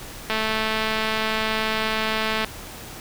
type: click train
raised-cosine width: 0.3 ms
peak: -8 dBFS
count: 471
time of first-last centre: 0.3-2.446 s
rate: 219 Hz
effects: pink hiss -38 dBFS RMS until 3 s